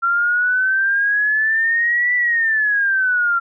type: exponential two-way sweep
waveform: sine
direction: up then down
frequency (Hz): 1368 to 1977 to 1368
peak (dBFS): -14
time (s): 0.02-3.4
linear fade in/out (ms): 20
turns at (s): 2.15
effects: none